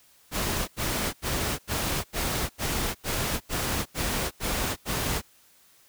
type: noise bursts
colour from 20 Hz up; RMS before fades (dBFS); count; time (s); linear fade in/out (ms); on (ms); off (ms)
pink; -28; 11; 0.31-5.22; 50; 370; 84
effects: white hiss -59 dBFS RMS until 5.88 s